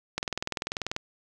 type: click train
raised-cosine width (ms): 0.2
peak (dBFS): -12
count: 17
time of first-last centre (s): 0.18-0.964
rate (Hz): 20.4
effects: none